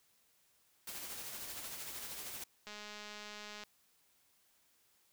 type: noise with tremolo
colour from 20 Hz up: white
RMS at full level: -44 dBFS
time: 0.87-2.44 s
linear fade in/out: 5 ms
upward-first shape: sine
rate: 13 Hz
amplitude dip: 35%
type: click train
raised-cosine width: 0.2 ms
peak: -31 dBFS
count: 203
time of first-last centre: 2.67-3.637 s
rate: 209 Hz
effects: white hiss -72 dBFS RMS until 5.12 s